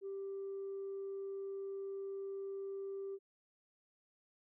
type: tone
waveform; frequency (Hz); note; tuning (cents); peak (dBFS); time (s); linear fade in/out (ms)
sine; 392; G4; 0; -39; 0.01-3.19; 50
effects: tanh soft clip ceiling -37 dBFS